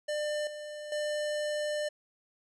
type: tone with level steps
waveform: square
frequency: 598 Hz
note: D5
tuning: 31 cents sharp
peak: -31 / -40 / -31 dBFS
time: 0.08-1.89 s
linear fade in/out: 10 ms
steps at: 0.47 / 0.92 s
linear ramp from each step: 2 ms
effects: resampled to 22050 Hz